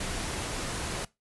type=low-pass noise; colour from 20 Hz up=pink; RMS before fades=-34 dBFS; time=0-1.05 s; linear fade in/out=5 ms; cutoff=11000 Hz; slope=96 dB/octave; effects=noise-tail reverb RT60 0.2 s tail -20 dB re dry